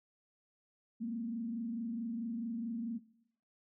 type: tone with frequency modulation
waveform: sine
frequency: 230.5 Hz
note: A#3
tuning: 19 cents flat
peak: -35 dBFS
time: 1-2.99 s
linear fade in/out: 20 ms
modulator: 24.6 Hz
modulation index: 0.57
effects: noise-tail reverb RT60 0.7 s tail -17 dB re dry